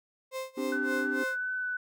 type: tone with tremolo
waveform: 35% pulse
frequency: 523.3 Hz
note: C5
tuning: in tune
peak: -31 dBFS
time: 0.31-1.39 s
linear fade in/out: 50 ms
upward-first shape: sine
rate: 3.5 Hz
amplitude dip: 95%
type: chord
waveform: triangle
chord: C suspended second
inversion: none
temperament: just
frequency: 261.6 / 294.3 / 392.4 Hz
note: C4 / D4 / G4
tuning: 0 / +4 / +2 cents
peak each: -32 / -33 / -34 dBFS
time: 0.57-1.24 s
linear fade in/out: 10 ms
type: tone with vibrato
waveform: sine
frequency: 1500 Hz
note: F#6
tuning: 23 cents sharp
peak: -30 dBFS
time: 0.72-1.77 s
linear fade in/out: 5 ms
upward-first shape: sine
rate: 2.8 Hz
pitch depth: 10 cents each way
effects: none